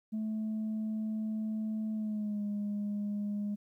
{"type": "tone with pitch glide", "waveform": "sine", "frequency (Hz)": [217.3, 205.9], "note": ["A3", "G#3"], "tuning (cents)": [-21, -15], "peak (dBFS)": -30, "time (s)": [0.12, 3.56], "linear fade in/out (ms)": 20, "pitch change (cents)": -94, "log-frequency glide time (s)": [1.93, 2.43], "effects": ["tanh soft clip ceiling -30 dBFS", "12-bit"]}